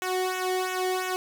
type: tone with flanger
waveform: sawtooth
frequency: 370 Hz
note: F#4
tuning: in tune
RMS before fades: -28 dBFS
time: 0.02-1.16 s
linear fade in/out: 0 ms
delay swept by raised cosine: 0.21 to 0.79 ms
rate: 2.9 Hz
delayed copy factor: -0.8
effects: none